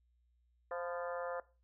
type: harmonic tone with a mistuned harmonic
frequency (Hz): 174.61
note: F3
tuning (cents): 0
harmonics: 3 / 4 / 5 / 6 / 7 / 8 / 9 / 10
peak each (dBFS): -40 / -45 / -51 / -48 / -49 / -51 / -57 / -52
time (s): 0.71-1.4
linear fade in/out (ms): 2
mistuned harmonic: 6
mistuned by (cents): -45
effects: noise-tail reverb RT60 0.3 s tail -18 dB re dry + added 60 Hz sine -70 dBFS peak until 1.63 s